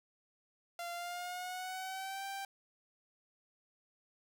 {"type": "tone with pitch glide", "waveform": "sawtooth", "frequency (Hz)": [691, 784.6], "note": ["F5", "G5"], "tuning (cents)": [-19, 1], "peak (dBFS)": -36, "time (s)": [0.79, 2.45], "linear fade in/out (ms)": 2, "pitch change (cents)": 220, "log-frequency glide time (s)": [0.92, 2.25], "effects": []}